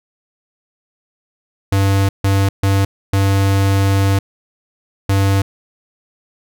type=tone bursts at uneven times; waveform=square; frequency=98 Hz; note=G2; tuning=in tune; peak=-12 dBFS; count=5; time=1.72-2.09 / 2.24-2.49 / 2.63-2.85 / 3.13-4.19 / 5.09-5.42 s; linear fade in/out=5 ms; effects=none